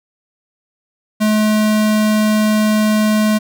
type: tone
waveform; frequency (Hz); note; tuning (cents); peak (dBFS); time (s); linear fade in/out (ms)
square; 214.1; A3; -47; -12; 1.2-3.39; 20
effects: none